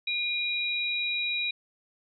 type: tone pair together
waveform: sine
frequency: 2425 / 3849 Hz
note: D#7 / B7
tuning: -45 / -45 cents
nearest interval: minor sixth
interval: 800 cents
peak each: -29 / -30 dBFS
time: 0.07-1.51 s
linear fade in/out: 5 ms
effects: none